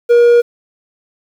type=tone; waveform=triangle; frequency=476 Hz; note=A#4; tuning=36 cents sharp; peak=-3 dBFS; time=0.09-0.42 s; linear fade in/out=20 ms; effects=7-bit